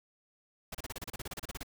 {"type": "noise bursts", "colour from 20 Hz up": "pink", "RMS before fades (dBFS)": -40, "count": 16, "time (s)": [0.72, 1.632], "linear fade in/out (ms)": 5, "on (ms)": 27, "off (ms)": 32, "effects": []}